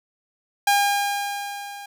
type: tone with level ramp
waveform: sawtooth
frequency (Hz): 808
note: G#5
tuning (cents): -48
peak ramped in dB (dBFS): -11 to -32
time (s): 0.67-1.86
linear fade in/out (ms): 5
effects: none